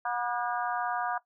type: harmonic tone with a mistuned harmonic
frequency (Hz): 241.7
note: B3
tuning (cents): -37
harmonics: 3 / 4 / 5 / 6 / 7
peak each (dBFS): -32 / -34 / -36 / -38 / -39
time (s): 0.05-1.18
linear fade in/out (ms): 5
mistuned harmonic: 7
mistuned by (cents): -68
effects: noise-tail reverb RT60 0.1 s tail -17 dB re dry